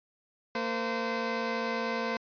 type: tone pair together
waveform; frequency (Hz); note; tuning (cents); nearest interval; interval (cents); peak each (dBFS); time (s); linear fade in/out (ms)
15% pulse; 229 / 514; A#3 / C5; -31 / -31; octave + major second; 1400; -26; 0.55-2.17; 2
effects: resampled to 11025 Hz